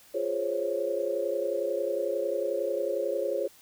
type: chord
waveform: sine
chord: Db major seventh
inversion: first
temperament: equal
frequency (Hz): 349.2 / 415.3 / 523.3 / 554.4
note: F4 / Ab4 / C5 / Db5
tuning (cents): 0 / 0 / 0 / 0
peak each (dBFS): -35 / -33 / -32 / -30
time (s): 0.14-3.48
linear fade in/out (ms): 10
effects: white hiss -56 dBFS RMS until 3.61 s